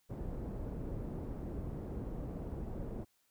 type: low-pass noise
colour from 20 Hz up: pink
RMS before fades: -41 dBFS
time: 0.09-3.05 s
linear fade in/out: 20 ms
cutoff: 440 Hz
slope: 12 dB/octave
effects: white hiss -75 dBFS RMS until 3.3 s